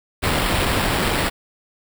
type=noise with sample-and-hold; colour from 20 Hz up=pink; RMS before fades=-20 dBFS; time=0.22-1.3 s; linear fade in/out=20 ms; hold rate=6300 Hz; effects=none